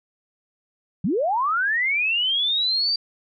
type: linear sweep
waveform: sine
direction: up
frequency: 146.1 to 4699 Hz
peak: -19 dBFS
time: 1.04-2.96 s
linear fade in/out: 5 ms
effects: none

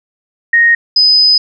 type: tone pair in turn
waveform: sine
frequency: 1864.7 / 5016 Hz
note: A#6 / D#8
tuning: 0 / +13 cents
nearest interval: octave + perfect fourth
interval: 1713 cents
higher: second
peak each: -5 dBFS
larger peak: neither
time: 0.53-0.75 / 0.96-1.38 s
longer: second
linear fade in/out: 5 ms
effects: none

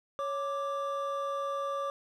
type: tone pair together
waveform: triangle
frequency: 555.7 / 1174.7 Hz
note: C#5 / D6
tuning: +4 / 0 cents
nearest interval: octave + minor second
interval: 1296 cents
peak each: -32 / -32 dBFS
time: 0.19-1.9 s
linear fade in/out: 0 ms
effects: none

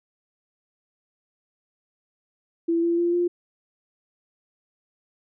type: tone with pitch steps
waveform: sine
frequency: 334.8 / 339.9 / 345 / 350.2 Hz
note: E4 / F4 / F4 / F4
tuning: +27 / -47 / -21 / +5 cents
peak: -19 dBFS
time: 2.68-3.28 s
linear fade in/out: 10 ms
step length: 150 ms
effects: none

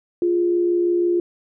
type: tone pair together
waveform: sine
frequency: 349.2 / 415.3 Hz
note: F4 / G#4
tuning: 0 / 0 cents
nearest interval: minor third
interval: 300 cents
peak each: -16 / -28 dBFS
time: 0.22-1.2 s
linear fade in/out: 2 ms
effects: none

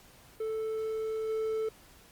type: tone with level steps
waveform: triangle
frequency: 440 Hz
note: A4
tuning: in tune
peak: -29 / -27 dBFS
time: 0.4-1.69 s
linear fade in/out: 5 ms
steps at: 1.28 s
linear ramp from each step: 20 ms
effects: pink hiss -57 dBFS RMS until 2.11 s + Opus 48 kbps

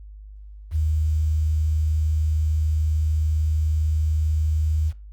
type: tone with quantisation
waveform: sine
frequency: 77.78 Hz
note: D#2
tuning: in tune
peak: -18 dBFS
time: 0.71-4.93 s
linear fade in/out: 50 ms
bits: 8
effects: added 51 Hz sine -38 dBFS peak until 5.12 s + Opus 48 kbps

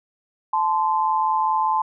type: tone pair together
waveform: sine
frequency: 871.2 / 1036 Hz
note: A5 / C6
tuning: -17 / -17 cents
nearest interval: minor third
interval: 300 cents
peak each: -20 / -21 dBFS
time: 0.53-1.82 s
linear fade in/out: 5 ms
effects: none

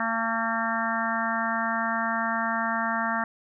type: harmonic tone with a mistuned harmonic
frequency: 227.5 Hz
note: A#3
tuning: 42 cents flat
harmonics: 1 / 3 / 4 / 5 / 6 / 7 / 8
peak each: -32 / -32 / -32 / -32 / -32 / -32 / -32 dBFS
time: 0-3.24 s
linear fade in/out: 2 ms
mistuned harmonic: 4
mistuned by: -19 cents
effects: none

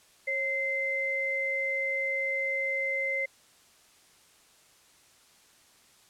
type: tone pair together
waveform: sine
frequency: 543 / 2074 Hz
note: C#5 / C7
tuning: -36 / -16 cents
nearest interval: octave + major seventh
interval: 2320 cents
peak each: -34 / -28 dBFS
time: 0.27-3.26 s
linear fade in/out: 10 ms
effects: white hiss -60 dBFS RMS until 6.09 s + low-pass 10000 Hz 12 dB/octave

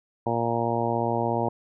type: harmonic tone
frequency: 117 Hz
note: A#2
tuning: 7 cents sharp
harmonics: 1 / 2 / 3 / 4 / 5 / 6 / 7 / 8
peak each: -31 / -31 / -31 / -31 / -31 / -31 / -31 / -31 dBFS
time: 0.26-1.49 s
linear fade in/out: 5 ms
effects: none

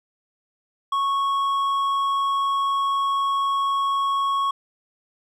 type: tone with hard clipping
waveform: sine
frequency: 1104 Hz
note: C#6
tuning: 7 cents flat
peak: -21 dBFS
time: 0.92-4.51 s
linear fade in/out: 5 ms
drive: 5 dB
effects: none

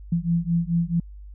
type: beating tone pair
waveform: sine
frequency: 167.4 / 172 Hz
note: E3 / F3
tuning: +27 / -26 cents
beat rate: 4.6 Hz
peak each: -23 dBFS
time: 0.12-1 s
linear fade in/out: 5 ms
effects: added 50 Hz sine -38 dBFS peak until 1.34 s

